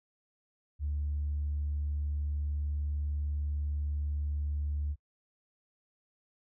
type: tone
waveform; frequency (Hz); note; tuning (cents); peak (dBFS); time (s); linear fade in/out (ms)
sine; 73.3; D2; -3; -29; 0.79-4.96; 50
effects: noise-tail reverb RT60 0.1 s tail -26 dB re dry + tanh soft clip ceiling -26 dBFS